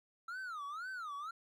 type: tone with vibrato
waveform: triangle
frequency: 1318.5 Hz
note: E6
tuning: in tune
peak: -39 dBFS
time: 0.28-1.31 s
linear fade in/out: 5 ms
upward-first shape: sine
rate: 2 Hz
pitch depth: 270 cents each way
effects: none